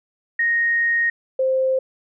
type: tone pair in turn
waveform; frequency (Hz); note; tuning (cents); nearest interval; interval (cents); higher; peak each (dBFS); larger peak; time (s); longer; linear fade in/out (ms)
sine; 1864.7 / 523.9; A#6 / C5; 0 / +2; octave + minor seventh; 2198; first; -16; neither; 0.39-1.1 / 1.39-1.79; first; 5
effects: none